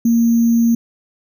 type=tone with sample-and-hold; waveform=sine; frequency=232.1 Hz; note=A#3; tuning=7 cents flat; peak=-10 dBFS; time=0.05-0.75 s; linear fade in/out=5 ms; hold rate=6300 Hz; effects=none